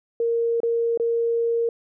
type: tone with dropouts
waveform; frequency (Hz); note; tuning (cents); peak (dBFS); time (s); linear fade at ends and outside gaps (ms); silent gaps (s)
sine; 464.7; A#4; -5; -19; 0.2-1.69; 2; 0.603-0.632 / 0.975-0.998
effects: none